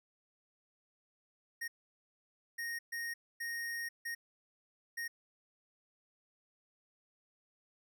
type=tone bursts at uneven times; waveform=square; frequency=1861 Hz; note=A#6; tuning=3 cents flat; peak=-38 dBFS; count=6; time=1.61-1.68 / 2.58-2.79 / 2.92-3.14 / 3.4-3.89 / 4.05-4.15 / 4.97-5.08 s; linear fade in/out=10 ms; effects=none